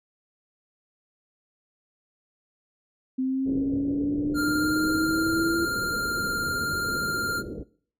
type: linear sweep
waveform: sine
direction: up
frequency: 258.8 to 337.7 Hz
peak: -23 dBFS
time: 3.18-5.66 s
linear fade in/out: 10 ms
type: low-pass noise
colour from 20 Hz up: white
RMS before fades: -35 dBFS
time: 3.45-7.64 s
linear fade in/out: 20 ms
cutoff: 490 Hz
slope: 48 dB/octave
type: tone with vibrato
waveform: square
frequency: 1397 Hz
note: F6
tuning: in tune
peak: -27 dBFS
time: 4.34-7.43 s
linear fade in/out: 50 ms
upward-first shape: triangle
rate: 19 Hz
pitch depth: 22 cents each way
effects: noise-tail reverb RT60 0.5 s tail -20 dB re dry